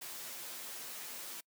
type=noise with comb filter; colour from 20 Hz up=white; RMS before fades=-45 dBFS; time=0.01-1.41 s; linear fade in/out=10 ms; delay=9.9 ms; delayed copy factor=-0.7; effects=noise-tail reverb RT60 0.1 s tail -26 dB re dry + high-pass 200 Hz 12 dB/octave